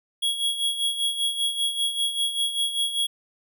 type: tone with tremolo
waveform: square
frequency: 3322 Hz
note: G#7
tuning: in tune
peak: -21 dBFS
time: 0.22-3.07 s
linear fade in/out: 10 ms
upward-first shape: sine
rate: 5.1 Hz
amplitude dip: 65%
effects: none